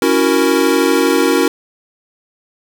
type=chord; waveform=square; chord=F# dominant seventh; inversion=second; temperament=equal; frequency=277.2 / 329.6 / 370 / 466.2 Hz; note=C#4 / E4 / F#4 / A#4; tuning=0 / 0 / 0 / 0 cents; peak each=-17 dBFS; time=0.02-1.48 s; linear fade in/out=2 ms; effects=none